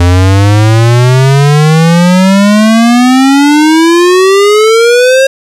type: exponential sweep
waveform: square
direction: up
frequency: 86.5 to 542 Hz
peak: -3 dBFS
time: 0-5.27 s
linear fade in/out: 5 ms
effects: low-pass 9000 Hz 12 dB/octave + 7-bit